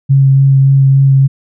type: tone with vibrato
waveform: sine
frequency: 136.1 Hz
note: C#3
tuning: 31 cents flat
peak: -4 dBFS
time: 0.09-1.28 s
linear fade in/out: 20 ms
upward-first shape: sine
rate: 3.5 Hz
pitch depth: 12 cents each way
effects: none